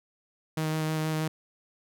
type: tone with vibrato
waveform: sawtooth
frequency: 156.8 Hz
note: D#3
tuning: 14 cents sharp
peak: -23 dBFS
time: 0.57-1.28 s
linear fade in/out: 5 ms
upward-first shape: square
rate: 6.3 Hz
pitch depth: 9 cents each way
effects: none